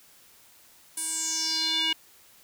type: tone with band-pass filter sweep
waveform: square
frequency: 320.9 Hz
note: E4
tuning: 46 cents flat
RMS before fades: -28 dBFS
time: 0.97-1.93 s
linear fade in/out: 5 ms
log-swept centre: 10000 to 2900 Hz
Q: 5.5
effects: white hiss -56 dBFS RMS until 2.43 s